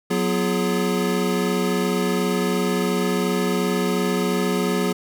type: tone cluster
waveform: square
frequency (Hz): 183.2 / 246 / 343.8 / 418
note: F#3 / B3 / F4 / G#4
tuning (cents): -17 / -7 / -27 / +11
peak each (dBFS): -24 / -27 / -29 / -25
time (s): 0.1-4.93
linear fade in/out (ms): 10
effects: none